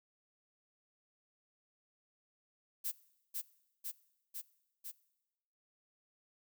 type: noise with echo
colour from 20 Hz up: violet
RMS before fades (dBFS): -37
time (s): 2.84-2.92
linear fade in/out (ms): 20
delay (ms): 500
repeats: 4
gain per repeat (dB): -2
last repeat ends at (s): 4.92
effects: noise-tail reverb RT60 1.0 s tail -21 dB re dry